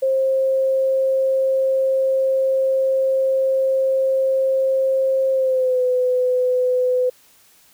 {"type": "tone with pitch glide", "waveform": "sine", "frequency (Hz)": [531, 503.5], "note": ["C5", "B4"], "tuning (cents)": [25, 33], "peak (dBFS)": -15, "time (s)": [0.02, 7.1], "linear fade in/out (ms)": 10, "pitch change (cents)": -92, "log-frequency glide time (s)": [5.32, 5.82], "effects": ["white hiss -53 dBFS RMS until 7.73 s"]}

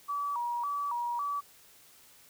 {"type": "tone with vibrato", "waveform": "sine", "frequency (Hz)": 1046.5, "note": "C6", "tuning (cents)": 0, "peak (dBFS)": -30, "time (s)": [0.08, 1.41], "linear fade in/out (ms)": 20, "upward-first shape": "square", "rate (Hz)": 1.8, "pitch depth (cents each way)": 160, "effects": ["white hiss -58 dBFS RMS until 2.29 s"]}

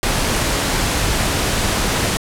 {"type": "noise", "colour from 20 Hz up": "pink", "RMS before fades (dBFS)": -18, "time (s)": [0.03, 2.17], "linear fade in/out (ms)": 0, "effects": ["low-pass 11000 Hz 12 dB/octave"]}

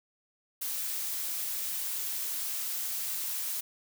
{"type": "noise", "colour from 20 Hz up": "blue", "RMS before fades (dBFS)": -34, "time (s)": [0.61, 3.61], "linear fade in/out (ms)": 10, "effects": []}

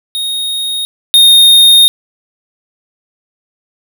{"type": "tone pair in turn", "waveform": "square", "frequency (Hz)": [3729, 3693], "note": ["A#7", "A#7"], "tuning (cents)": [0, -17], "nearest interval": "unison", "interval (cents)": 17, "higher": "first", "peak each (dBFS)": [-15, -3], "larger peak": "second", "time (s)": [[0.15, 0.85], [1.14, 1.88]], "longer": "second", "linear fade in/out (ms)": 0, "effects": []}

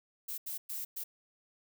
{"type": "noise bursts at uneven times", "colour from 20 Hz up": "violet", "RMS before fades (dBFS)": -39, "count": 4, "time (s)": [[0.28, 0.38], [0.46, 0.58], [0.69, 0.85], [0.96, 1.04]], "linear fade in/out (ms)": 10, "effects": []}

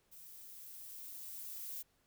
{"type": "noise with level ramp", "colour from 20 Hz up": "violet", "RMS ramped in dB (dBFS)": [-55, -44], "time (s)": [0.11, 1.83], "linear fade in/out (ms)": 20, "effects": ["pink hiss -75 dBFS RMS until 2.06 s"]}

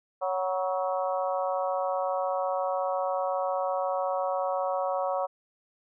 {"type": "harmonic tone with a mistuned harmonic", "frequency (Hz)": 185.6, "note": "F#3", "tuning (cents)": 6, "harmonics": [3, 4, 5, 6, 7], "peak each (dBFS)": [-29, -31, -35, -35, -39], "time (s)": [0.21, 5.27], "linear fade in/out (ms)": 20, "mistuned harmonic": 5, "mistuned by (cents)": 44, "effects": []}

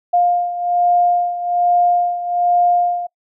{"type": "beating tone pair", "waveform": "sine", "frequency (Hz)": [705, 706.2], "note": ["F5", "F5"], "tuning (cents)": [16, 19], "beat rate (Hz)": 1.2, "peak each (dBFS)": [-14, -19], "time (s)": [0.13, 3.07], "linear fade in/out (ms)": 10, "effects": ["noise-tail reverb RT60 0.1 s tail -25 dB re dry"]}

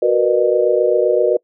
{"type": "chord", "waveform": "sine", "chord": "B major seventh", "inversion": "second", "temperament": "equal with one note detuned", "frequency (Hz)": [370, 466.2, 493.9, 607.7], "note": ["F#4", "A#4", "B4", "D#5"], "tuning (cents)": [0, 0, 0, -41], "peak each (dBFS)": -17, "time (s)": [0.02, 1.37], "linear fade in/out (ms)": 5, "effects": ["noise-tail reverb RT60 0.1 s tail -25 dB re dry"]}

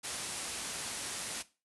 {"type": "low-pass noise", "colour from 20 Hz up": "white", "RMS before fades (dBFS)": -40, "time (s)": [0.03, 1.43], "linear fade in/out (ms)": 20, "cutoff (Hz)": 11000, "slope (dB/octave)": 96, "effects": ["noise-tail reverb RT60 0.3 s tail -17 dB re dry", "high-pass 60 Hz 12 dB/octave"]}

